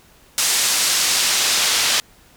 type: noise with band-pass filter sweep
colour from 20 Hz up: pink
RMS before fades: -18 dBFS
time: 0.38-2 s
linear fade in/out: 0 ms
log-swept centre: 6800 to 4500 Hz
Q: 0.78
effects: pink hiss -51 dBFS RMS until 2.36 s